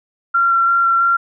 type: tone with vibrato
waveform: sine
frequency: 1369 Hz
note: F6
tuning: 35 cents flat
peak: -11 dBFS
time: 0.34-1.17 s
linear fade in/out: 10 ms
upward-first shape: square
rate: 3 Hz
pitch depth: 9 cents each way
effects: none